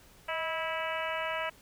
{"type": "harmonic tone with a mistuned harmonic", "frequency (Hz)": 326.4, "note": "E4", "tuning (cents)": -17, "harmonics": [2, 3, 4, 5, 6, 7, 8, 9], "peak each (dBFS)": [-36, -38, -39, -40, -41, -41, -42, -43], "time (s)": [0.28, 1.5], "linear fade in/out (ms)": 10, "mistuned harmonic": 2, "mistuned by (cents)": -43, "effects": ["pink hiss -58 dBFS RMS until 1.61 s"]}